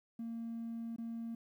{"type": "tone with dropouts", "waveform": "triangle", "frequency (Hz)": 229.9, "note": "A#3", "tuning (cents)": -24, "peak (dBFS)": -36, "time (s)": [0.19, 1.35], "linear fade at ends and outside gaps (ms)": 5, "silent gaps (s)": [0.962, 0.983], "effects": ["tanh soft clip ceiling -35 dBFS", "12-bit"]}